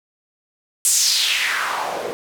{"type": "noise with band-pass filter sweep", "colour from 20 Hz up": "white", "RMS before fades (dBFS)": -20, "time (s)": [0.85, 2.13], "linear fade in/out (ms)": 0, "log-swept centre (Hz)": [8700, 410], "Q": 2.8, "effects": []}